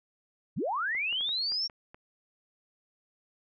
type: linear sweep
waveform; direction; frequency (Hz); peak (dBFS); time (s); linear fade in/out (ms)
sine; up; 90.4 to 5588; -28; 0.56-1.68; 20
type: clicks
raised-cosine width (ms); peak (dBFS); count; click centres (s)
0.5; -33; 7; 0.95 / 1.127 / 1.209 / 1.291 / 1.52 / 1.698 / 1.945
effects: none